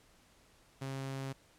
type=tone; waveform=sawtooth; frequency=134.9 Hz; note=C#3; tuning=47 cents flat; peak=-34 dBFS; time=0.81-1.33 s; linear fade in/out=10 ms; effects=pink hiss -65 dBFS RMS until 1.58 s + low-pass 11000 Hz 12 dB/octave